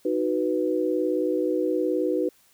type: chord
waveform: sine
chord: B major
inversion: first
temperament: equal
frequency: 311.1 / 370 / 493.9 Hz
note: D#4 / F#4 / B4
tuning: 0 / 0 / 0 cents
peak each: -26 dBFS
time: 0.05-2.29 s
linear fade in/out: 5 ms
effects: white hiss -60 dBFS RMS until 2.53 s